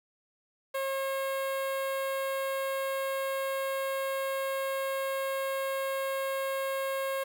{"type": "tone with notch filter", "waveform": "sawtooth", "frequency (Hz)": 540, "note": "C#5", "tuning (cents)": -45, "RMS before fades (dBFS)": -32, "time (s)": [0.74, 7.24], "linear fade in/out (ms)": 10, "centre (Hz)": 5700, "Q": 0.88, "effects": ["9-bit"]}